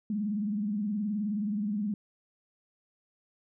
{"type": "tone with vibrato", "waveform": "sine", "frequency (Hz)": 207.7, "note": "G#3", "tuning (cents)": 0, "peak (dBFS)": -28, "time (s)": [0.1, 1.94], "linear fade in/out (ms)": 2, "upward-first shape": "sine", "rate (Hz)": 19, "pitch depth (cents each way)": 100, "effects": []}